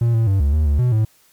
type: tone with pitch steps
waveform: triangle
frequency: 117.3 / 113.4 / 97.2 / 70.9 / 76.8 / 72.3 / 124 / 109.3 Hz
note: A#2 / A#2 / G2 / C#2 / D#2 / D2 / B2 / A2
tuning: +11 / -47 / -14 / +40 / -22 / -27 / +7 / -11 cents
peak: -11 dBFS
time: 0.01-1.05 s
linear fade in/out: 5 ms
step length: 130 ms
effects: white hiss -55 dBFS RMS until 1.32 s + MP3 96 kbps

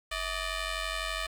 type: ring-modulated tone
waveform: 10% pulse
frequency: 601 Hz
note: D5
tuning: 40 cents sharp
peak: -20 dBFS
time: 0.11-1.27 s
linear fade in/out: 10 ms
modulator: 555 Hz
effects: low-pass 9000 Hz 12 dB/octave + 8-bit

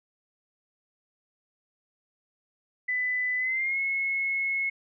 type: tone with pitch glide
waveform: sine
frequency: 1999 to 2180 Hz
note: B6 to C#7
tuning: +20 to -29 cents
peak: -25 dBFS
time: 2.88-4.7 s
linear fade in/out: 10 ms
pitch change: +151 cents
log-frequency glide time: 3.38-3.79 s
effects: none

